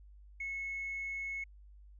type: tone with hard clipping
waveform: sine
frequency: 2190 Hz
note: C#7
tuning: 22 cents flat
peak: -37 dBFS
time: 0.4-1.44 s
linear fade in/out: 5 ms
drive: 1 dB
effects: added 50 Hz sine -53 dBFS peak until 1.99 s + resampled to 22050 Hz